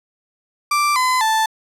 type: tone with pitch steps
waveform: 35% pulse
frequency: 1174.7 / 1016.7 / 880 Hz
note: D6 / B5 / A5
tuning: 0 / +50 / 0 cents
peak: -13 dBFS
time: 0.71-1.46 s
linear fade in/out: 5 ms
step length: 250 ms
effects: low-pass 12000 Hz 12 dB/octave